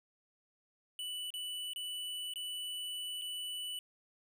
square tone with dropouts, 2971 Hz, F#7, 6 cents sharp, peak -39 dBFS, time 0.99-3.79 s, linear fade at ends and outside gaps 1 ms, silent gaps 1.304-1.339 / 1.734-1.76 / 2.337-2.358 / 3.214-3.219 s, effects none

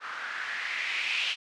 violet noise with low-pass filter sweep, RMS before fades -32 dBFS, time 0-1.36 s, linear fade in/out 50 ms, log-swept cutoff 1300 to 2900 Hz, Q 3.7, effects low-pass 5000 Hz 12 dB/octave

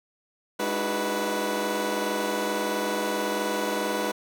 20% pulse tone cluster, 207.5 / 300.4 / 322.7 / 373.6 / 493.4 Hz, G#3 / D4 / E4 / F#4 / B4, -1 / +39 / -37 / +17 / -2 cents, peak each -28 / -29 / -29 / -29 / -24 dBFS, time 0.59-4.12 s, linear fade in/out 10 ms, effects none

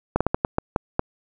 slowing click train, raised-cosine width 1 ms, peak -5 dBFS, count 8, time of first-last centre 0.16-0.994 s, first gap 46 ms, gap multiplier 1.31, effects none

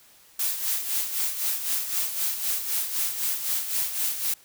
blue noise with tremolo, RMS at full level -25 dBFS, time 0.39-4.34 s, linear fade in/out 5 ms, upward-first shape sine, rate 3.9 Hz, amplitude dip 60%, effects white hiss -55 dBFS RMS until 4.44 s

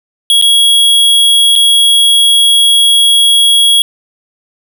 square tone with dropouts, 3320 Hz, G#7, 1 cent flat, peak -5 dBFS, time 0.3-3.82 s, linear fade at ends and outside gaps 1 ms, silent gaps 0.414-0.423 / 1.555-1.56 s, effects none

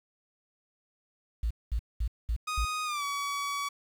sine tone bursts, 56.4 Hz, A1, 44 cents sharp, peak -26 dBFS, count 5, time 1.43-2.65 s, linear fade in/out 5 ms, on 76 ms, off 210 ms
sawtooth tone with pitch glide, 1245 to 1135.1 Hz, D#6 to C#6, +1 to +41 cents, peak -27 dBFS, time 2.47-3.69 s, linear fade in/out 10 ms, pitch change -160 cents, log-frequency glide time 2.85-3.04 s
effects low-pass 10000 Hz 12 dB/octave + 9-bit

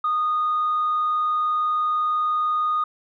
sine tone, 1233 Hz, D#6, 16 cents flat, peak -18 dBFS, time 0.04-2.84 s, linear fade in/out 5 ms, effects tanh soft clip ceiling -16 dBFS

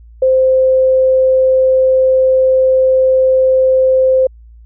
sine tone, 521 Hz, C5, 7 cents flat, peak -7 dBFS, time 0.22-4.27 s, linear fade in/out 5 ms, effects added 57 Hz sine -36 dBFS peak until 4.65 s

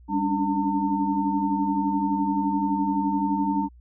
sine tone cluster, 199 / 280.6 / 292.3 / 904 Hz, G3 / C#4 / D4 / A5, +26 / +21 / -8 / +47 cents, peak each -27 / -29 / -26 / -26 dBFS, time 0.08-3.69 s, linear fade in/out 50 ms, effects added 60 Hz sine -47 dBFS peak until 3.8 s

